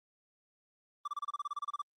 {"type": "tone bursts", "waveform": "triangle", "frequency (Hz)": 1168, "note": "D6", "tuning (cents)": -10, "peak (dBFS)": -32, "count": 14, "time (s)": [1.05, 1.818], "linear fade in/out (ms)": 5, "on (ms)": 27, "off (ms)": 30, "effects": ["Opus 24 kbps"]}